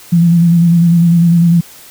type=tone with vibrato; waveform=sine; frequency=170 Hz; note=F3; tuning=46 cents flat; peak=-5 dBFS; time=0.12-1.61 s; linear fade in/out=10 ms; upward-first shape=square; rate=10 Hz; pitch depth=30 cents each way; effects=white hiss -37 dBFS RMS until 1.9 s